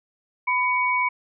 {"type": "tone pair together", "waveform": "sine", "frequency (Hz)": [1000.5, 2246], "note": ["B5", "C#7"], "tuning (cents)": [22, 22], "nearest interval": "octave + major second", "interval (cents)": 1400, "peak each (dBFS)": -22, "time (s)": [0.47, 1.09], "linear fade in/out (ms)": 10, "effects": []}